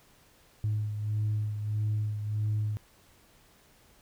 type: beating tone pair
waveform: sine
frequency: 106 / 107.6 Hz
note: G#2 / A2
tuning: +36 / -38 cents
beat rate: 1.6 Hz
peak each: -27 / -35 dBFS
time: 0.64-2.77 s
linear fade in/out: 0 ms
effects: tanh soft clip ceiling -23 dBFS + pink hiss -61 dBFS RMS until 4.01 s